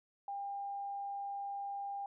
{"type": "tone", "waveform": "sine", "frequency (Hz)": 800, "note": "G5", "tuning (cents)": 35, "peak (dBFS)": -38, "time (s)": [0.28, 2.06], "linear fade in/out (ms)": 2, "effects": []}